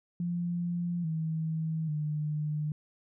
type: tone with pitch steps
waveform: sine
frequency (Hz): 173.6 / 159.9 / 151.1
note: F3 / D#3 / D3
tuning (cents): -10 / +48 / +50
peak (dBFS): -29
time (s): 0.2-2.72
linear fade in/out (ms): 2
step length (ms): 840
effects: none